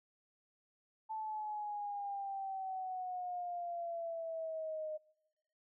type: exponential sweep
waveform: sine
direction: down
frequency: 880 to 615 Hz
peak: -38 dBFS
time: 1.09-4.98 s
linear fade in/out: 20 ms
effects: noise-tail reverb RT60 1.0 s tail -26 dB re dry